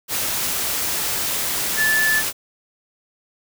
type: tone in noise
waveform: sine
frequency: 1743 Hz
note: A6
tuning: 17 cents flat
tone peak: -16 dBFS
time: 1.76-2.23 s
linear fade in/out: 50 ms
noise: white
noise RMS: -23 dBFS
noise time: 0.08-2.33 s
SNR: +4 dB
effects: none